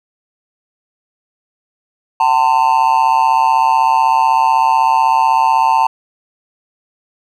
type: tone with amplitude modulation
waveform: triangle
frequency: 896 Hz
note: A5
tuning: 31 cents sharp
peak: -3 dBFS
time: 2.2-5.87 s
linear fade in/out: 5 ms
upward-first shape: sine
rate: 136 Hz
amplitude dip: 95%
effects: none